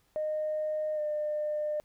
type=tone with pitch glide; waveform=sine; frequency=615 to 602.3 Hz; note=D#5 to D5; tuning=-20 to +44 cents; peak=-28 dBFS; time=0.16-1.8 s; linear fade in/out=0 ms; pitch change=-36 cents; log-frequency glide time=0.95-1 s; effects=tanh soft clip ceiling -24 dBFS + pink hiss -70 dBFS RMS until 1.84 s